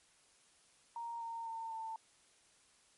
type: tone with pitch steps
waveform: sine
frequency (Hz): 932 / 919.2 / 906.5 / 894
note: A#5 / A#5 / A#5 / A5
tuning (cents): -1 / -25 / -49 / +27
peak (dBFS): -40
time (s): 0.96-1.96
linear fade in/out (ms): 2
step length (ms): 250
effects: white hiss -68 dBFS RMS until 2.97 s + MP3 48 kbps